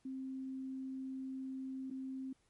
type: tone with dropouts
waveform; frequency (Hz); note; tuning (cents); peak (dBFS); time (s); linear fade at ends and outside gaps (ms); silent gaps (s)
sine; 263.8; C4; +14; -40; 0.05-2.33; 5; 1.902-1.909
effects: pink hiss -75 dBFS RMS until 2.49 s + MP3 48 kbps